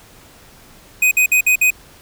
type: tone bursts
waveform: square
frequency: 2500 Hz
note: D#7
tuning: 8 cents sharp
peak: -11 dBFS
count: 5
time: 1.02-1.705 s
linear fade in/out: 5 ms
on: 93 ms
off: 55 ms
effects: pink hiss -45 dBFS RMS until 2.01 s